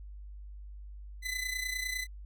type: tone with amplitude modulation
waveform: sawtooth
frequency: 2013 Hz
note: B6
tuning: 33 cents sharp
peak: -27 dBFS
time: 1.22-2.07 s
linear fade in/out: 50 ms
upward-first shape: sine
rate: 29.9 Hz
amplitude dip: 65%
effects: added 50 Hz sine -43 dBFS peak until 2.25 s